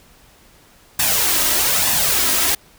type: noise with flanger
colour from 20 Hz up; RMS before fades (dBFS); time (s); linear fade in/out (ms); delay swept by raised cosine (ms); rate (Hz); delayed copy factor
white; -17; 0.99-2.55; 5; 1.1 to 3.2; 1.1; +0.55
effects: pink hiss -50 dBFS RMS until 2.78 s